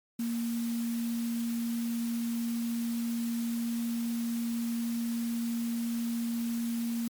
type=tone in noise; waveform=sine; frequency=233.1 Hz; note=A#3; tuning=in tune; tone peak=-29 dBFS; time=0.19-7.08 s; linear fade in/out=5 ms; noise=white; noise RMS=-45 dBFS; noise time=0.19-7.08 s; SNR=+13 dB; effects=MP3 96 kbps